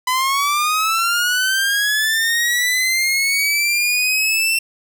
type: linear sweep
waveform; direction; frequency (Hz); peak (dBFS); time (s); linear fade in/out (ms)
sawtooth; up; 1001 to 2700; -12; 0.07-4.59; 5
effects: none